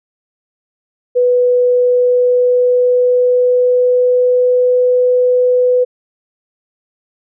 sine tone with pitch glide, 493.9 to 498.5 Hz, B4 to B4, 0 to +16 cents, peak -8 dBFS, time 1.15-5.85 s, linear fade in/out 20 ms, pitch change +16 cents, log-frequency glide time 1.59-4.77 s, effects none

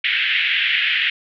white band-pass noise, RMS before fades -19 dBFS, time 0.04-1.1 s, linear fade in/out 5 ms, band 1700 to 3200 Hz, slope 48 dB/octave, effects none

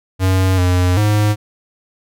square tone with pitch steps, 94 / 90 / 105.2 Hz, F#2 / F#2 / G#2, +28 / -47 / +23 cents, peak -12 dBFS, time 0.19-1.36 s, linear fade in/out 50 ms, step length 390 ms, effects none

